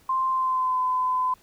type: tone with pitch glide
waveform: sine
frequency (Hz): 1046.5 to 1015.5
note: C6 to B5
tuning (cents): 0 to +48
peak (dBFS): -21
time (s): 0.09-1.34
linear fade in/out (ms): 5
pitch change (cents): -52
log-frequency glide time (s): 0.3-0.8
effects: pink hiss -58 dBFS RMS until 1.42 s